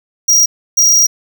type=tone bursts at uneven times; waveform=square; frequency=5710 Hz; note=F8; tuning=37 cents sharp; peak=-7 dBFS; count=2; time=0.28-0.46 / 0.77-1.07 s; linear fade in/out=10 ms; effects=none